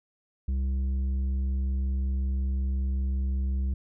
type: tone with tanh clipping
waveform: sine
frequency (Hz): 66.1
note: C2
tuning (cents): +18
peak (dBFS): -26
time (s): 0.48-3.74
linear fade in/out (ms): 5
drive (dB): 7
effects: none